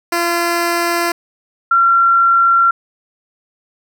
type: tone pair in turn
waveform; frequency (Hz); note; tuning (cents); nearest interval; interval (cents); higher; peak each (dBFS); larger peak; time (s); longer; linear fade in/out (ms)
10% pulse / sine; 342.7 / 1367.8; F4 / F6; -33 / -36; 2 octaves; 2397; second; -6 / -8; first; 0.12-1.12 / 1.71-2.71; neither; 5
effects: none